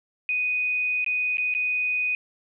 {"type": "tone with dropouts", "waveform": "sine", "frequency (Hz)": 2489, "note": "D#7", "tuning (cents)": 0, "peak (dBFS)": -22, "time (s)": [0.29, 2.15], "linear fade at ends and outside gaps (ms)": 1, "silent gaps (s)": [[1.045, 1.063], [1.371, 1.382], [1.54, 1.549]], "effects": []}